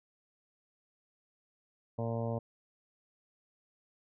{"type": "harmonic tone", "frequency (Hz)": 115.3, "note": "A#2", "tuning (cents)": -19, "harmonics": [1, 2, 3, 4, 5, 6, 7, 8, 9], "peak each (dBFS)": [-35, -39, -49, -40, -39, -45, -50, -48, -54], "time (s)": [1.98, 2.39], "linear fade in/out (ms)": 10, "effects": []}